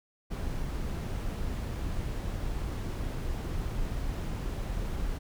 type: noise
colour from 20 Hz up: brown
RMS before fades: -33 dBFS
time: 0.3-5.19 s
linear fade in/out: 20 ms
effects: none